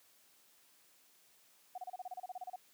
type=tone bursts; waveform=sine; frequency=735 Hz; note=F#5; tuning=12 cents flat; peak=-40 dBFS; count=14; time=1.75-2.56 s; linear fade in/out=5 ms; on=30 ms; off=30 ms; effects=white hiss -67 dBFS RMS until 2.73 s + high-pass 150 Hz 12 dB/octave